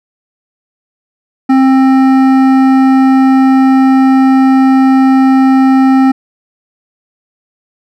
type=tone with hard clipping; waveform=sine; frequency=264.7 Hz; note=C4; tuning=20 cents sharp; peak=-6 dBFS; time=1.49-6.12 s; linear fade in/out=10 ms; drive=12 dB; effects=none